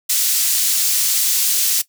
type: high-pass noise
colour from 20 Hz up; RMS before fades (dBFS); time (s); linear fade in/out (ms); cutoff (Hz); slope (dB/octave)
pink; -17; 0.09-1.82; 10; 5500; 12
effects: noise-tail reverb RT60 0.1 s tail -17 dB re dry